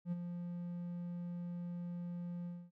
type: tone with ADSR envelope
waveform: triangle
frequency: 174.61 Hz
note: F3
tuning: in tune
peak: -31 dBFS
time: 0.05-2.71 s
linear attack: 69 ms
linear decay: 27 ms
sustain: -7 dB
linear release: 250 ms
effects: none